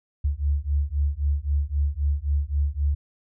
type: beating tone pair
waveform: sine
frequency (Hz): 70.2 / 74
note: C#2 / D2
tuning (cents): +22 / +14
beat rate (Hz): 3.8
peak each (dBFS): -24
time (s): 0.24-2.95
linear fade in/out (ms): 10
effects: none